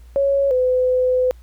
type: tone pair in turn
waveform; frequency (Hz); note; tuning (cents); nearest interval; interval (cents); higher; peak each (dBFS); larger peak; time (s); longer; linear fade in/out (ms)
sine; 554.4 / 506.6; C#5 / B4; 0 / +44; major second; 156; first; -14; neither; 0.16-0.51 / 0.51-1.31; second; 0
effects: added 59 Hz sine -40 dBFS peak until 1.42 s + pink hiss -58 dBFS RMS until 1.42 s